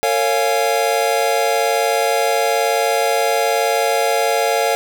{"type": "chord", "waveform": "square", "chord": "Bb minor seventh", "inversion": "none", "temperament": "equal with one note detuned", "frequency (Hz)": [455.5, 554.4, 698.5, 830.6], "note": ["Bb4", "Db5", "F5", "Ab5"], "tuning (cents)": [-40, 0, 0, 0], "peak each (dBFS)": [-21, -21, -20, -23], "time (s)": [0.03, 4.75], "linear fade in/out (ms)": 0, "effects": []}